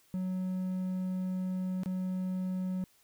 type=tone with dropouts; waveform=triangle; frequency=185.2 Hz; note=F#3; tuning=2 cents sharp; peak=-29 dBFS; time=0.14-2.84 s; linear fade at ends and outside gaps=0 ms; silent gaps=1.834-1.859 s; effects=white hiss -66 dBFS RMS until 3.03 s